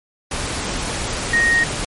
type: tone in noise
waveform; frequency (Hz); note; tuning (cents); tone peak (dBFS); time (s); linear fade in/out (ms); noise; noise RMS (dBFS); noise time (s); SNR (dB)
sine; 1867; A#6; +2; -13; 1.33-1.64; 5; pink; -24; 0.31-1.85; +8
effects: MP3 48 kbps